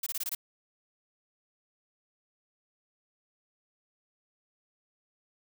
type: noise bursts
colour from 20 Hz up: blue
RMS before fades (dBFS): -33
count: 6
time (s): 0.03-0.35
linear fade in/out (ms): 5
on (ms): 35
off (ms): 22
effects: none